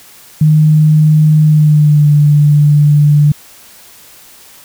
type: tone with pitch glide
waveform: sine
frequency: 153.9 to 147.46 Hz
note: D#3 to D3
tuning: -19 to +7 cents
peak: -4 dBFS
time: 0.41-3.32 s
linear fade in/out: 5 ms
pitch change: -74 cents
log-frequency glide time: 1.43-2.1 s
effects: white hiss -39 dBFS RMS until 4.64 s